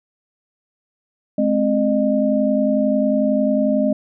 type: tone cluster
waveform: sine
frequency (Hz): 212.8 / 263.9 / 609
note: G#3 / C4 / D#5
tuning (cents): +42 / +15 / -37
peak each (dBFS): -19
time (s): 1.38-3.93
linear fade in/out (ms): 5
effects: none